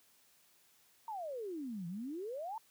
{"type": "exponential two-way sweep", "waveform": "sine", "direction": "down then up", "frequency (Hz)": [932.3, 164.81, 932.3], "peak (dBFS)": -39, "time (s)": [1.08, 2.58], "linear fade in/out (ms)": 2, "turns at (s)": 1.87, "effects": ["white hiss -68 dBFS RMS until 2.7 s", "high-pass 80 Hz 12 dB/octave"]}